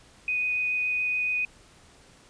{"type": "tone with vibrato", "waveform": "sine", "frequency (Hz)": 2489, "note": "D#7", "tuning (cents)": 0, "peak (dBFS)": -24, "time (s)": [0.28, 1.45], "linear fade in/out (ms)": 2, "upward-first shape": "triangle", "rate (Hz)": 7.1, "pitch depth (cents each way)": 9, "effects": ["pink hiss -55 dBFS RMS until 2.29 s", "resampled to 22050 Hz"]}